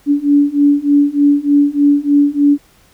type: beating tone pair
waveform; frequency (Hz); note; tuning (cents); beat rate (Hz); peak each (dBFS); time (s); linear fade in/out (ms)
sine; 285.8 / 289.1; D4 / D4; -47 / -27; 3.3; -12 / -11; 0.06-2.58; 50
effects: pink hiss -50 dBFS RMS until 2.93 s